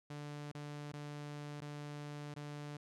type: tone with dropouts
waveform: sawtooth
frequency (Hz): 146.83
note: D3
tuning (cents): 0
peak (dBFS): -40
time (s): 0.1-2.77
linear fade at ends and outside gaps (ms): 5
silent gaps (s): 0.517-0.548 / 0.921-0.935 / 1.606-1.616 / 2.341-2.362
effects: low-pass 8000 Hz 12 dB/octave